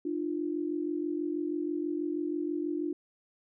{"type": "tone pair together", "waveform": "sine", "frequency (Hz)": [301.3, 347.5], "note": ["D4", "F4"], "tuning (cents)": [44, -9], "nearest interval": "major second", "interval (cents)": 247, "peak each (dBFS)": [-32, -33], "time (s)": [0.05, 2.93], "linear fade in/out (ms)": 5, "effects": []}